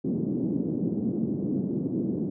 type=band-pass noise; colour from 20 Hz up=pink; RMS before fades=-28 dBFS; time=0.04-2.3 s; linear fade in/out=10 ms; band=170 to 330 Hz; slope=24 dB/octave; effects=none